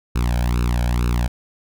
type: tone with flanger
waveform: sawtooth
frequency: 59.9 Hz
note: A#1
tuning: 48 cents sharp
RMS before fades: -19 dBFS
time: 0.15-1.28 s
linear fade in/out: 10 ms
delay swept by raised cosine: 0.75 to 1.29 ms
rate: 2.2 Hz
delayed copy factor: +1
effects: none